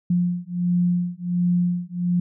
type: beating tone pair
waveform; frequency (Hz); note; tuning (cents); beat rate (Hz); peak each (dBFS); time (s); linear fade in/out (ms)
sine; 175.9 / 177.3; F3 / F3; +13 / +26; 1.4; -22 / -22; 0.1-2.2; 5
effects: none